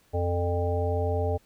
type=harmonic tone with a mistuned harmonic; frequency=87.9 Hz; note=F2; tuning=12 cents sharp; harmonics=1 / 3 / 5 / 7 / 9; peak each=-26 / -38 / -30 / -32 / -34 dBFS; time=0.13-1.38 s; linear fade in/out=20 ms; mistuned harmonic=7; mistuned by=-31 cents; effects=pink hiss -63 dBFS RMS until 1.45 s